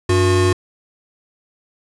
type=tone pair together; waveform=square; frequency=95.5 / 361 Hz; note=G2 / F#4; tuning=-45 / -43 cents; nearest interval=octave + major seventh; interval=2302 cents; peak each=-16 dBFS; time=0.09-0.53 s; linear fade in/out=5 ms; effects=resampled to 24000 Hz